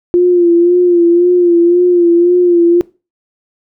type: tone with vibrato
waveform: sine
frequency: 349.2 Hz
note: F4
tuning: in tune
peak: -5 dBFS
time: 0.14-2.81 s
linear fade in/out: 0 ms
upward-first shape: sine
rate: 1.9 Hz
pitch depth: 44 cents each way
effects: noise-tail reverb RT60 0.3 s tail -21 dB re dry